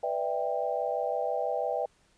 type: chord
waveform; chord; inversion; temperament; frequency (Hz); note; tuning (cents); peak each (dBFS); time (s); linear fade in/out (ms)
sine; E minor seventh; second; just; 494.4 / 593.3 / 659.3 / 791.1; B4 / D5 / E5 / G5; +2 / +18 / 0 / +16; -33; 0.03-1.86; 5
effects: pink hiss -66 dBFS RMS until 2.17 s + resampled to 22050 Hz